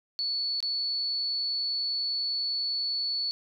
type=tone with dropouts; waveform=sine; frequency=4435 Hz; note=C#8; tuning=in tune; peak=-27 dBFS; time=0.19-3.31 s; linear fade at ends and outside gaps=0 ms; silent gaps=0.604-0.627 s; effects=none